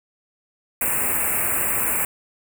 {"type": "band-stop noise", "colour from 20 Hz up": "white", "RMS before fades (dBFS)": -22, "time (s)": [0.81, 2.05], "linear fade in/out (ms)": 2, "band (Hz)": [2700, 7600], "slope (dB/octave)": 96, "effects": []}